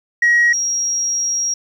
sine tone pair in turn, 1900 / 5641 Hz, A#6 / F8, +33 / +16 cents, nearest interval octave + perfect fifth, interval 1883 cents, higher second, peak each -8 / -16 dBFS, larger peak first, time 0.22-0.53 / 0.53-1.54 s, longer second, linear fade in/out 5 ms, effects tanh soft clip ceiling -8 dBFS + 8-bit

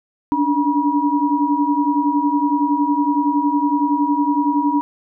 sine tone cluster, 284.8 / 295.6 / 963 Hz, C#4 / D4 / B5, +47 / +11 / -44 cents, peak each -19 dBFS, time 0.32-4.81 s, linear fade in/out 0 ms, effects none

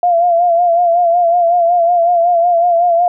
sine tone with vibrato, 691 Hz, F5, 19 cents flat, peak -8 dBFS, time 0.03-3.08 s, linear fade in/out 2 ms, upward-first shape sine, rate 5.4 Hz, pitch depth 55 cents each way, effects none

